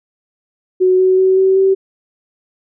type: tone with pitch steps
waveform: sine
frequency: 370 / 373.7 / 377.3 / 381.1 / 384.8 Hz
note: F#4 / F#4 / F#4 / G4 / G4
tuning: 0 / +17 / +34 / -49 / -32 cents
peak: -8 dBFS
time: 0.8-1.75 s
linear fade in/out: 20 ms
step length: 190 ms
effects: none